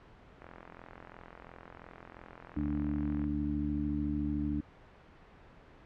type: click train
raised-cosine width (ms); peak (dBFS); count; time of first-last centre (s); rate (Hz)
0.5; -32; 122; 0.42-3.241; 42.9
type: harmonic tone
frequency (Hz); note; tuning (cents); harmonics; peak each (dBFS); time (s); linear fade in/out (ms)
73.5; D2; +2; 1 / 2 / 3 / 4; -37 / -40 / -37 / -33; 2.56-4.61; 10
effects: pink hiss -56 dBFS RMS until 5.85 s + low-pass 2000 Hz 12 dB/octave